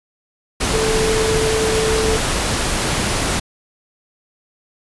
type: tone in noise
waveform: sine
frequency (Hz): 440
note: A4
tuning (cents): 0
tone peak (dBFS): -17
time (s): 0.73-2.17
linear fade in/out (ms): 10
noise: pink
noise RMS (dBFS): -19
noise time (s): 0.6-3.4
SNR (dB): -1
effects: resampled to 24000 Hz